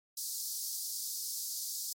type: high-pass noise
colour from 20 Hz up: pink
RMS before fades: -38 dBFS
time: 0.17-1.93 s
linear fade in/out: 5 ms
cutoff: 4500 Hz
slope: 48 dB/octave
effects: MP3 64 kbps

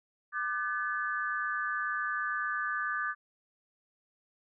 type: tone cluster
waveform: sine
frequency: 1193 / 1515 / 1722 Hz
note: D6 / F#6 / A6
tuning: +27 / +40 / -38 cents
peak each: -34 / -35 / -35 dBFS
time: 0.32-3.15 s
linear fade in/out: 50 ms
effects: none

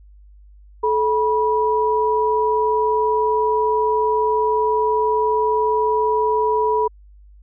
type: tone pair together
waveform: sine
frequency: 432.7 / 973 Hz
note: A4 / B5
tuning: -29 / -26 cents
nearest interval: octave + major second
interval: 1403 cents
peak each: -18 dBFS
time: 0.83-6.88 s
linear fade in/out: 10 ms
effects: added 50 Hz sine -43 dBFS peak until 7.42 s

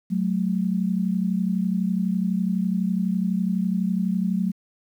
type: tone pair together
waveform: sine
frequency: 185 / 217 Hz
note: F#3 / A3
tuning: 0 / -24 cents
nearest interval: minor third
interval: 276 cents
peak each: -22 / -25 dBFS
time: 0.1-4.52 s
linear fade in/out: 20 ms
effects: 9-bit

